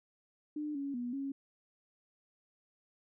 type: tone with pitch steps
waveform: sine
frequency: 299.7 / 279.4 / 243.2 / 274.9 Hz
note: D4 / C#4 / B3 / C#4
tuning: +35 / +14 / -26 / -14 cents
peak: -35 dBFS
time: 0.56-1.32 s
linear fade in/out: 5 ms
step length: 190 ms
effects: none

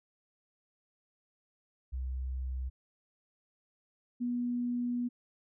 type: tone pair in turn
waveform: sine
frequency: 64.4 / 243.1 Hz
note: C2 / B3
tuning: -27 / -27 cents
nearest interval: octave + major seventh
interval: 2300 cents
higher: second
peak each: -33 / -30 dBFS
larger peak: second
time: 1.92-2.7 / 4.2-5.09 s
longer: second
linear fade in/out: 20 ms
effects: none

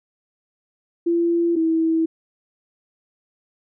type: tone pair in turn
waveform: sine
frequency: 340 / 324.7 Hz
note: F4 / E4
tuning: -46 / -26 cents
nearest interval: minor second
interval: 80 cents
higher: first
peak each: -16 dBFS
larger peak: neither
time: 1.06-1.56 / 1.56-2.06 s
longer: neither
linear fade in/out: 10 ms
effects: none

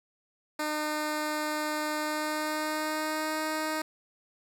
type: tone with pitch glide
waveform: 10% pulse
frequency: 303.9 to 311.4 Hz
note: D#4 to D#4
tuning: -41 to +2 cents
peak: -21 dBFS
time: 0.59-3.82 s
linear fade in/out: 5 ms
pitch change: +43 cents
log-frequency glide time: 1.98-3.4 s
effects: none

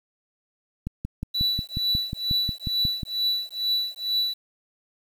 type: click train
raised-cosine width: 5 ms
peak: -16 dBFS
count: 13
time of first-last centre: 0.87-3.032 s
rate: 5.55 Hz
type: tone with tremolo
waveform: triangle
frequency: 3951 Hz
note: B7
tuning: in tune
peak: -18 dBFS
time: 1.34-4.34 s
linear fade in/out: 10 ms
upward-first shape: triangle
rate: 2.2 Hz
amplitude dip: 100%
effects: 8-bit

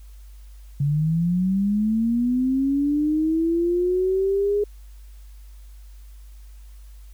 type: linear sweep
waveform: sine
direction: up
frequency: 139.2 to 415.3 Hz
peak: -18 dBFS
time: 0.8-4.64 s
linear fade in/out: 5 ms
effects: added 50 Hz sine -40 dBFS peak until 7.13 s + white hiss -59 dBFS RMS until 7.13 s

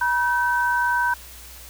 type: tone pair together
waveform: sine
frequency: 964.6 / 1537 Hz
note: B5 / G6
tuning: -41 / -35 cents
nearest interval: minor sixth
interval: 806 cents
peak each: -21 dBFS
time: 0.01-1.14 s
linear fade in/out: 5 ms
effects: added 60 Hz sine -44 dBFS peak until 1.69 s + white hiss -43 dBFS RMS until 1.69 s

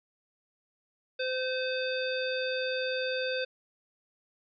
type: harmonic tone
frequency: 515 Hz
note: C5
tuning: 28 cents flat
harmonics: 1 / 3 / 5 / 7 / 9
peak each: -31 / -36 / -38 / -39 / -41 dBFS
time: 1.19-3.45 s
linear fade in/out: 10 ms
effects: none

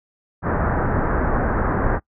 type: low-pass noise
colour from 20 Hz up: pink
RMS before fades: -20 dBFS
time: 0.42-2 s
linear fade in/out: 50 ms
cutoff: 1700 Hz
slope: 48 dB/octave
effects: noise-tail reverb RT60 0.1 s tail -23 dB re dry

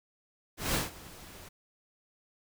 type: noise with ADSR envelope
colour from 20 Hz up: pink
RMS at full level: -28 dBFS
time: 0.57-1.49 s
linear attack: 170 ms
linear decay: 160 ms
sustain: -21 dB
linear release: 11 ms
effects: none

